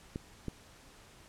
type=clicks; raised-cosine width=3 ms; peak=-23 dBFS; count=2; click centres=0.159 / 0.483 s; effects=pink hiss -57 dBFS RMS until 1.28 s + low-pass 10000 Hz 12 dB/octave